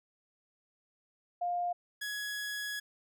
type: tone pair in turn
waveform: sine / sawtooth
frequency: 705 / 1676.8 Hz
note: F5 / G#6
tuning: +16 / +16 cents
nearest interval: octave + minor third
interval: 1500 cents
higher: second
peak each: -30 / -32 dBFS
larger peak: first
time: 1.41-1.73 / 2.01-2.8 s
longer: second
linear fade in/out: 10 ms
effects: none